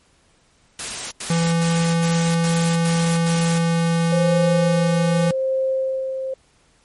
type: noise bursts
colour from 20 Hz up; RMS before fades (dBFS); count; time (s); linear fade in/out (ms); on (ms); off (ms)
white; -28; 7; 0.79-3.582; 2; 320; 92
type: tone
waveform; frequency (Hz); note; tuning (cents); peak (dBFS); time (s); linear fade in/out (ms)
square; 167.2; E3; +25; -17; 1.3-5.31; 2
type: tone with tremolo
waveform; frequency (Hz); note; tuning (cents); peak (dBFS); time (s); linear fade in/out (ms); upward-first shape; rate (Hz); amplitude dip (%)
sine; 528; C5; +16; -17; 4.12-6.34; 5; sine; 0.84; 50
effects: pink hiss -58 dBFS RMS until 6.84 s + MP3 48 kbps